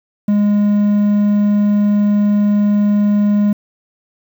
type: tone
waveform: triangle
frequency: 206.2 Hz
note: G#3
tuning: 12 cents flat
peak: -8 dBFS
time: 0.28-3.53 s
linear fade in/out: 5 ms
effects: 7-bit